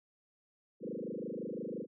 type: tone with frequency modulation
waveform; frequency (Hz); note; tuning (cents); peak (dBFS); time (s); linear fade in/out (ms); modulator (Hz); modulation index
sine; 350; F4; +4; -37; 0.8-1.87; 50; 25.8; 6.4
effects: none